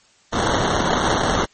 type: noise with sample-and-hold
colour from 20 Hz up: white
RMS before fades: -19 dBFS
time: 0.32-1.46 s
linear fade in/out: 20 ms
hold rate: 2450 Hz
effects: white hiss -55 dBFS RMS until 1.53 s + MP3 32 kbps